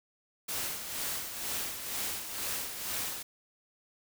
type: noise with tremolo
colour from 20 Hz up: white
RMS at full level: -34 dBFS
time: 0.48-3.23 s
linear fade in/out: 10 ms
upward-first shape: sine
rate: 2.1 Hz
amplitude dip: 55%
effects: none